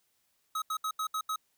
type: tone bursts at uneven times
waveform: square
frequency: 1275 Hz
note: D#6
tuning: 42 cents sharp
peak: -31 dBFS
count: 6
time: 0.55-0.62 / 0.7-0.77 / 0.84-0.91 / 0.99-1.07 / 1.14-1.21 / 1.29-1.36 s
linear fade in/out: 5 ms
effects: white hiss -74 dBFS RMS until 1.57 s